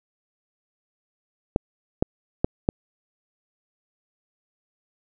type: clicks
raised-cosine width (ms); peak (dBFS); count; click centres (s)
2; -5; 4; 1.561 / 2.025 / 2.445 / 2.689
effects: none